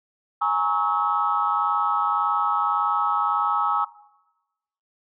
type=chord; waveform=sine; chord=A# half-diminished seventh; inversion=third; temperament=equal with one note detuned; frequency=830.6 / 932.3 / 1108.7 / 1290.6 Hz; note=G#5 / A#5 / C#6 / E6; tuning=0 / 0 / 0 / -37 cents; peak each=-25 / -27 / -26 / -22 dBFS; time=0.41-3.85 s; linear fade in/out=10 ms; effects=noise-tail reverb RT60 1.0 s tail -19 dB re dry + tanh soft clip ceiling -9 dBFS